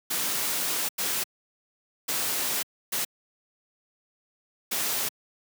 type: noise bursts at uneven times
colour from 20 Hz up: white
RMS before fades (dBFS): -28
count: 5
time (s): 0.1-0.89 / 0.98-1.24 / 2.08-2.63 / 2.92-3.05 / 4.71-5.09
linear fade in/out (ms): 10
effects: high-pass 150 Hz 12 dB/octave